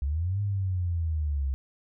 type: linear two-way sweep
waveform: sine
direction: up then down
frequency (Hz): 65.41 to 102.9 to 65.41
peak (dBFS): -25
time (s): 0.02-1.54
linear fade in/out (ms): 0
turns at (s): 0.41
effects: none